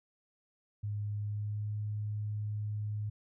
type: tone with pitch glide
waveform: sine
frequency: 103.83 to 105.28 Hz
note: G#2 to G#2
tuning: 0 to +24 cents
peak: -33 dBFS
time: 0.83-3.1 s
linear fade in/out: 10 ms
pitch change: +24 cents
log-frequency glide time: 1.2-1.72 s
effects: none